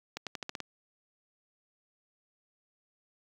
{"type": "accelerating click train", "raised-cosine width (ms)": 0.2, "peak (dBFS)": -19, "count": 7, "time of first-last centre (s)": [0.17, 0.603], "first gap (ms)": 97, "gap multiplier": 0.88, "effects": ["high-pass 100 Hz 12 dB/octave", "9-bit"]}